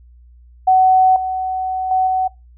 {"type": "tone with level steps", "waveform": "sine", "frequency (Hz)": 750, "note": "F#5", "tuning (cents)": 23, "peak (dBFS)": [-8, -18, -12, -14], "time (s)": [0.67, 2.28], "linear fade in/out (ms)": 10, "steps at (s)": [1.16, 1.91, 2.07], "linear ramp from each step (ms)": 2, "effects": ["noise-tail reverb RT60 0.2 s tail -21 dB re dry", "added 60 Hz sine -42 dBFS peak until 2.57 s"]}